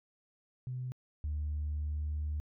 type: tone pair in turn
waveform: sine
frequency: 126.8 / 75.05 Hz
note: B2 / D2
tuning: +46 / +38 cents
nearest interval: major sixth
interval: 908 cents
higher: first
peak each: -35 / -31 dBFS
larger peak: second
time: 0.67-0.92 / 1.24-2.4 s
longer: second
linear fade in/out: 0 ms
effects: tanh soft clip ceiling -29 dBFS